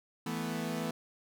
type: chord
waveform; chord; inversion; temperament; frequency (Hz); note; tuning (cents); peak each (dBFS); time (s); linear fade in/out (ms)
sawtooth; E suspended fourth; none; equal; 164.81 / 220 / 246.9; E3 / A3 / B3; 0 / 0 / 0; -34; 0.26-0.91; 5
effects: none